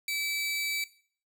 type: tone pair together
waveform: sawtooth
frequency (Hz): 2302 / 3878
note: D7 / B7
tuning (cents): -35 / -32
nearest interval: major sixth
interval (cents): 903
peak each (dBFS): -27 / -36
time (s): 0.08-0.84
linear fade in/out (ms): 2
effects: noise-tail reverb RT60 0.5 s tail -17 dB re dry